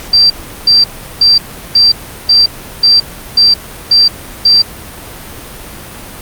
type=tone bursts; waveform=sine; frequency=4699 Hz; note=D8; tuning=in tune; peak=-3 dBFS; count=9; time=0.13-4.62 s; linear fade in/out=5 ms; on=170 ms; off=370 ms; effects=pink hiss -28 dBFS RMS until 6.21 s + Opus 48 kbps